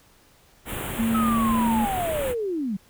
pink band-stop noise, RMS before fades -31 dBFS, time 0.65-2.35 s, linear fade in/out 50 ms, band 3400 to 7800 Hz, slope 48 dB/octave
sine tone, 226.9 Hz, A#3, 47 cents flat, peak -20 dBFS, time 0.98-1.86 s, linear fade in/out 20 ms
sine linear sweep, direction down, 1308 to 180.7 Hz, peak -24 dBFS, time 1.14-2.77 s, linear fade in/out 10 ms
effects pink hiss -57 dBFS RMS until 2.89 s

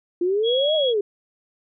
sine exponential two-way sweep, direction up then down, 341.7 to 642 to 392.8 Hz, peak -18 dBFS, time 0.21-1.01 s, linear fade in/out 5 ms, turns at 0.75 s
sine tone, 3322 Hz, G#7, in tune, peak -23 dBFS, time 0.43-0.94 s, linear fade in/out 50 ms
effects none

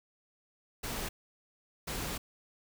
pink noise bursts at uneven times, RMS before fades -37 dBFS, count 2, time 0.83-1.09 / 1.87-2.18 s, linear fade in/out 10 ms, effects none

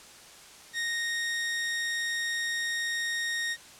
sawtooth tone, 1861 Hz, A#6, 3 cents flat, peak -25 dBFS, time 0.73-3.57 s, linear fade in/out 50 ms, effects white hiss -50 dBFS RMS until 3.79 s + low-pass 9000 Hz 12 dB/octave

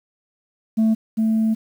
sine tone pair in turn, 221.1 / 221.1 Hz, A3 / A3, +9 / +9 cents, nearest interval unison, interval 0 cents, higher neither, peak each -11 / -14 dBFS, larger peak first, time 0.77-0.95 / 1.17-1.55 s, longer second, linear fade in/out 20 ms, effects tanh soft clip ceiling -13 dBFS + 8-bit

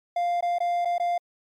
triangle tone with dropouts, 698.5 Hz, F5, in tune, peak -20 dBFS, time 0.16-1.18 s, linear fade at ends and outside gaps 5 ms, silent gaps 0.408-0.425 / 0.585-0.603 / 0.849-0.854 / 0.982-0.998 s, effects MP3 96 kbps

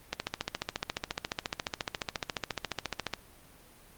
click train, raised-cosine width 0.2 ms, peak -13 dBFS, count 44, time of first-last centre 0.13-3.137 s, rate 14.3 Hz, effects pink hiss -56 dBFS RMS until 3.97 s + Opus 32 kbps

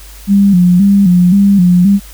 sine tone with vibrato, 188.5 Hz, F#3, 32 cents sharp, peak -4 dBFS, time 0.27-2 s, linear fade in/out 50 ms, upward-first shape square, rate 1.9 Hz, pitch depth 98 cents each way, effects added 50 Hz sine -32 dBFS peak until 2.13 s + white hiss -37 dBFS RMS until 2.13 s

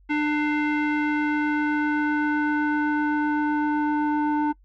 square tone with low-pass filter sweep, 298.7 Hz, D4, 29 cents sharp, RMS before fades -23 dBFS, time 0.09-4.53 s, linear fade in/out 20 ms, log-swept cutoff 2200 to 1100 Hz, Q 2.9, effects noise-tail reverb RT60 0.1 s tail -25 dB re dry + added 47 Hz sine -52 dBFS peak until 4.64 s

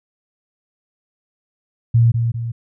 sine tone with echo, 116.54 Hz, A#2, in tune, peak -9 dBFS, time 1.94-2.12 s, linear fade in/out 10 ms, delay 200 ms, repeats 2, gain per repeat -6 dB, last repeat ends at 2.52 s, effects none

